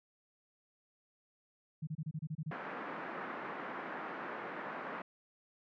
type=tone bursts; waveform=sine; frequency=155.56 Hz; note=D#3; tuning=in tune; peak=-36 dBFS; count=9; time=1.82-2.512 s; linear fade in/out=10 ms; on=52 ms; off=28 ms
type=band-pass noise; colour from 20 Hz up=white; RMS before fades=-43 dBFS; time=2.51-5.02 s; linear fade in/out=5 ms; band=180 to 1700 Hz; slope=24 dB/octave
effects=none